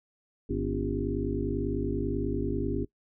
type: harmonic tone with a mistuned harmonic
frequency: 50.1 Hz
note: G1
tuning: 38 cents sharp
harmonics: 1 / 2 / 3 / 5 / 6 / 7 / 8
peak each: -34 / -36 / -38 / -34 / -34 / -35 / -35 dBFS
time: 0.49-2.85 s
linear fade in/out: 10 ms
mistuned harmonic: 6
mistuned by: -70 cents
effects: noise-tail reverb RT60 0.1 s tail -21 dB re dry